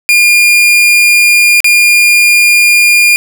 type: tone with dropouts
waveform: 40% pulse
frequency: 2415 Hz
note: D7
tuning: 48 cents sharp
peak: -3 dBFS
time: 0.09-3.16 s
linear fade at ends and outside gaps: 0 ms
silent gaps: 1.604-1.644 s
effects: none